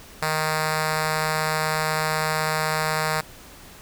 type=tone with notch filter; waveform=5% pulse; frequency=156 Hz; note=D#3; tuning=5 cents sharp; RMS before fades=-24 dBFS; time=0.22-3.21 s; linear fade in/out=5 ms; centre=320 Hz; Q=1.5; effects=pink hiss -45 dBFS RMS until 3.81 s